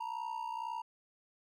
triangle ring-modulated tone, 930 Hz, A#5, 4 cents flat, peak -32 dBFS, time 0-0.82 s, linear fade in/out 10 ms, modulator 31 Hz, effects none

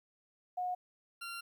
sine / 20% pulse tone pair in turn, 725 / 1379.7 Hz, F#5 / F6, -35 / -21 cents, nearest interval major seventh, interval 1114 cents, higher second, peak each -33 / -36 dBFS, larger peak first, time 0.57-0.75 / 1.21-1.41 s, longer second, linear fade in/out 10 ms, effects 12-bit

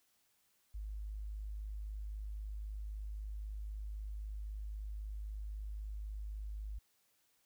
sine tone, 51.91 Hz, G#1, in tune, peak -40 dBFS, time 0.74-6.79 s, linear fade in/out 10 ms, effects white hiss -75 dBFS RMS until 7.45 s

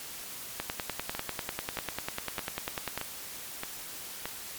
two click trains, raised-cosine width 0.3 ms, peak -17 / -15 dBFS, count 6 / 25, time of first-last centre 1.15-4.256 / 0.6-2.976 s, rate 1.61 / 10.1 Hz, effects white hiss -42 dBFS RMS until 4.58 s + MP3 96 kbps

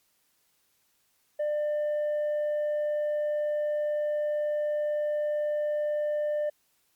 triangle tone with tanh clipping, 597 Hz, D5, 28 cents sharp, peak -26 dBFS, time 1.39-6.5 s, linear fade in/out 10 ms, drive 7 dB, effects white hiss -70 dBFS RMS until 6.95 s + MP3 96 kbps

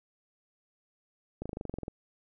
slowing click train, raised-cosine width 2 ms, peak -23 dBFS, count 12, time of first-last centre 1.42-1.881 s, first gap 36 ms, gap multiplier 1.03, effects none

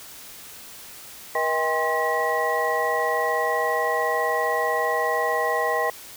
sine tone cluster, 479.5 / 635 / 798 / 1057 / 1923 Hz, A#4 / D#5 / G5 / C6 / B6, +49 / +35 / +31 / +17 / -47 cents, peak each -27 dBFS, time 1.35-5.9 s, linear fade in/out 2 ms, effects white hiss -42 dBFS RMS until 6.16 s

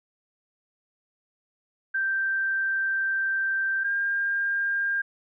sine tone pair in turn, 1568 / 1603.7 Hz, G6 / G6, 0 / +39 cents, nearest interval unison, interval 39 cents, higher second, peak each -23 dBFS, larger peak neither, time 1.94-3.84 / 3.84-5.02 s, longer first, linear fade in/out 10 ms, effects none

